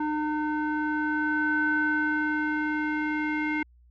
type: tone with low-pass filter sweep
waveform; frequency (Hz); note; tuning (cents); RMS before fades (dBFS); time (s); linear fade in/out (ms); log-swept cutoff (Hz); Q
square; 303.7; D#4; -42; -27; 0-3.63; 5; 1200 to 2000; 7.8
effects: added 60 Hz sine -54 dBFS peak until 3.9 s